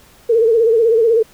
sine tone with vibrato, 455.1 Hz, A#4, 42 cents flat, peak -9 dBFS, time 0.29-1.23 s, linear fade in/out 10 ms, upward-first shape sine, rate 16 Hz, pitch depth 77 cents each way, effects pink hiss -47 dBFS RMS until 1.33 s

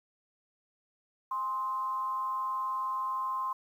sine tone with frequency modulation, 1046.5 Hz, C6, in tune, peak -30 dBFS, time 1.31-3.53 s, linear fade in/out 5 ms, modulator 221 Hz, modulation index 0.35, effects 10-bit

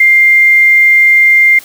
sine tone, 2100 Hz, C7, 6 cents sharp, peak -3 dBFS, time 0-1.59 s, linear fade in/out 5 ms, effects white hiss -35 dBFS RMS until 1.64 s + high-pass 80 Hz 12 dB/octave

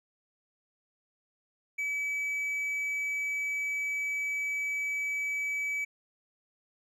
triangle tone, 2290 Hz, D7, 44 cents flat, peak -28 dBFS, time 1.78-5.85 s, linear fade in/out 10 ms, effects none

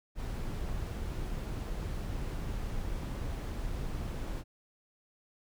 brown noise, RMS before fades -36 dBFS, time 0.15-4.44 s, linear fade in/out 50 ms, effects none

